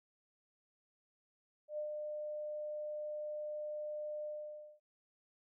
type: tone with ADSR envelope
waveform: sine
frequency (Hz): 602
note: D5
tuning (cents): +43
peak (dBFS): -36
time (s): 1.68-4.8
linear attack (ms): 100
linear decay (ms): 100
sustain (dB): -3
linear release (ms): 550
effects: none

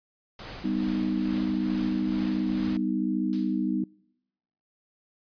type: noise with tremolo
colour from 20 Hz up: pink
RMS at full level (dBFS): -39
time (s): 0.39-2.77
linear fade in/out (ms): 2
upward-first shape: triangle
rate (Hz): 2.3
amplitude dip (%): 50
type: chord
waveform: sine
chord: G augmented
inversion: none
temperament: equal with one note detuned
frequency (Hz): 196 / 249.8 / 311.1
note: G3 / B3 / D#4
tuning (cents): 0 / +20 / 0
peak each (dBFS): -29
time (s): 0.64-3.84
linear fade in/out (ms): 5
type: noise with exponential decay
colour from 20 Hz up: blue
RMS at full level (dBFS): -37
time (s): 3.33-3.78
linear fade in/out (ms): 0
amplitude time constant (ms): 97
effects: noise-tail reverb RT60 0.9 s tail -26 dB re dry + resampled to 11025 Hz

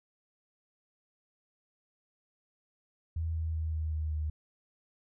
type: tone with pitch steps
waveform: sine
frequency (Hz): 81.5 / 80.52 / 79.55 / 78.59 / 77.64 / 76.7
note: E2 / E2 / D#2 / D#2 / D#2 / D#2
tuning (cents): -19 / -40 / +39 / +18 / -3 / -24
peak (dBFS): -30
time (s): 3.16-4.3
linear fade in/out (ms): 5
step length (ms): 190
effects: none

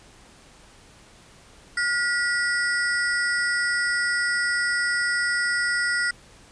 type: ring-modulated tone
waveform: square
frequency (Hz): 1685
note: G#6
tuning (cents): +25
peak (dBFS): -19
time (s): 1.77-6.11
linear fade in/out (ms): 5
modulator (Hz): 255
effects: pink hiss -51 dBFS RMS until 6.51 s + resampled to 22050 Hz

